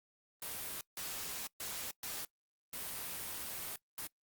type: noise bursts at uneven times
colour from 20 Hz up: white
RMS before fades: -42 dBFS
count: 6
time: 0.42-0.81 / 0.97-1.47 / 1.6-1.91 / 2.03-2.25 / 2.73-3.76 / 3.98-4.07 s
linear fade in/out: 2 ms
effects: noise-tail reverb RT60 0.1 s tail -22 dB re dry + Opus 32 kbps